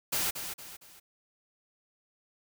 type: noise with echo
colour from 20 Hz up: white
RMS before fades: -30 dBFS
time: 0.12-0.31 s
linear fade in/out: 10 ms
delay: 230 ms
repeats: 3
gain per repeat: -8 dB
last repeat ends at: 1 s
effects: none